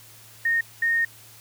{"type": "tone bursts at uneven times", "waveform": "sine", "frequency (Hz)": 1846, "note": "A#6", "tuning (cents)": -17, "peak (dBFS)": -19, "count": 2, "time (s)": [[0.45, 0.61], [0.82, 1.05]], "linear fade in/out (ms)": 5, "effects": ["added 111 Hz sine -54 dBFS peak until 1.4 s", "white hiss -49 dBFS RMS until 1.4 s"]}